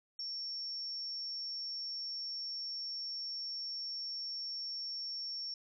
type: tone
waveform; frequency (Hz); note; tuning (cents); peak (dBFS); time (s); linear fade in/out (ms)
sine; 5470; F8; -37; -38; 0.19-5.54; 2
effects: none